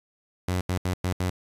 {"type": "tone bursts at uneven times", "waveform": "sawtooth", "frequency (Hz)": 91.1, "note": "F#2", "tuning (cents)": -26, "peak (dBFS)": -20, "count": 5, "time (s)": [[0.48, 0.61], [0.69, 0.78], [0.85, 0.94], [1.04, 1.13], [1.2, 1.3]], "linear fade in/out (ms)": 5, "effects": ["resampled to 32000 Hz", "8-bit"]}